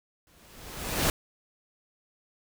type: noise with exponential growth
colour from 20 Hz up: pink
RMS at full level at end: -23 dBFS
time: 0.27-1.1 s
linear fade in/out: 1 ms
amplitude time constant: 180 ms
effects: none

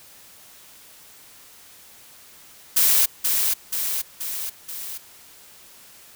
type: noise with echo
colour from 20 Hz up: blue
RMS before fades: -17 dBFS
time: 2.76-3.06 s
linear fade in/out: 10 ms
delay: 480 ms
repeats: 4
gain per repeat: -4 dB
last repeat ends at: 4.98 s
effects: white hiss -48 dBFS RMS until 6.15 s

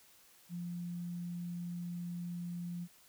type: tone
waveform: sine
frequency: 174.2 Hz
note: F3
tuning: 4 cents flat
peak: -38 dBFS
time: 0.49-2.88 s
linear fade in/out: 50 ms
effects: white hiss -63 dBFS RMS until 3.08 s

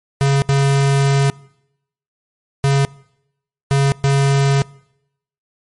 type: tone bursts at uneven times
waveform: square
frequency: 138.59 Hz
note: C#3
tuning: in tune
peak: -12 dBFS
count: 5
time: 0.21-0.42 / 0.49-1.3 / 2.64-2.85 / 3.71-3.92 / 4.04-4.62 s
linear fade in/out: 0 ms
effects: noise-tail reverb RT60 0.8 s tail -23 dB re dry + MP3 48 kbps

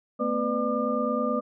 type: tone cluster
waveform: sine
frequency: 224.6 / 254 / 499.2 / 596 / 1201 Hz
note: A3 / B3 / B4 / D5 / D6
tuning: +36 / +49 / +19 / +25 / +38 cents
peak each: -30 dBFS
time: 0.19-1.41 s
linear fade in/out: 20 ms
effects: none

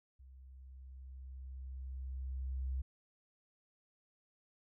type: tone with level ramp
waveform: sine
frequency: 65.3 Hz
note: C2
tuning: 3 cents flat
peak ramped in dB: -54 to -34 dBFS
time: 0.19-2.82 s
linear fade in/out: 10 ms
effects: none

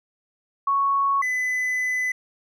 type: tone pair in turn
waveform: sine / triangle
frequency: 1108.7 / 2007 Hz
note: C#6 / B6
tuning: 0 / +27 cents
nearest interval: minor seventh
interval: 1027 cents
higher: second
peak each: -18 / -20 dBFS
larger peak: first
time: 0.67-1.22 / 1.22-2.12 s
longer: second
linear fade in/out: 5 ms
effects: none

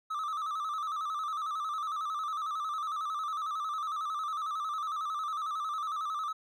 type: tone with vibrato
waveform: triangle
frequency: 1232 Hz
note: D#6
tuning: 17 cents flat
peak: -30 dBFS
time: 0.1-6.33 s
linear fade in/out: 10 ms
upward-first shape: square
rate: 11 Hz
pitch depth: 74 cents each way
effects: none

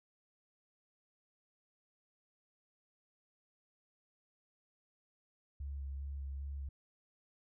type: tone with vibrato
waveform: sine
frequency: 69.3 Hz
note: C#2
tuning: in tune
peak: -39 dBFS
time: 5.6-6.69 s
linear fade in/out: 5 ms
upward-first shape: square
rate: 2.5 Hz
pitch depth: 17 cents each way
effects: none

